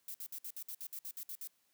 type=noise bursts; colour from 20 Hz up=violet; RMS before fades=-44 dBFS; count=12; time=0.08-1.474 s; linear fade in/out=2 ms; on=63 ms; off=58 ms; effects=white hiss -75 dBFS RMS until 1.73 s + high-pass 100 Hz 12 dB/octave